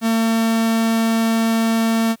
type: tone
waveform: 45% pulse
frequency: 225.9 Hz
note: A3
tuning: 46 cents sharp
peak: -15 dBFS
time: 0.01-2.16 s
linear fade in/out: 50 ms
effects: white hiss -57 dBFS RMS until 2.2 s